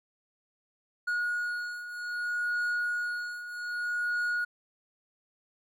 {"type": "beating tone pair", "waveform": "triangle", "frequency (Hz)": [1446, 1446.63], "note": ["F#6", "F#6"], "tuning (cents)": [-40, -39], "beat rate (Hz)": 0.63, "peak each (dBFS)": [-34, -29], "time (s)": [1.07, 4.45], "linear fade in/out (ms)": 10, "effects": []}